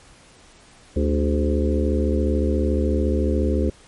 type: harmonic tone with a mistuned harmonic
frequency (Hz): 74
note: D2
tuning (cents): +14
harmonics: 1 / 3 / 4 / 5 / 6 / 7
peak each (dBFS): -20 / -25 / -26 / -27 / -28 / -28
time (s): 0.96-3.7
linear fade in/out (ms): 5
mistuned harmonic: 6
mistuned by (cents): -66
effects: pink hiss -50 dBFS RMS until 3.87 s + MP3 48 kbps